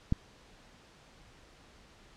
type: click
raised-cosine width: 5 ms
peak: -14 dBFS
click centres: 0.124 s
effects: pink hiss -58 dBFS RMS until 2.16 s + low-pass 6000 Hz 12 dB/octave